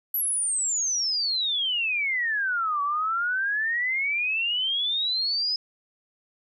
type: exponential two-way sweep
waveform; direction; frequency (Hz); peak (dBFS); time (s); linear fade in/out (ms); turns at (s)
sine; down then up; 11980 to 1130 to 5110; -23; 0.14-5.56; 2; 2.82
effects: none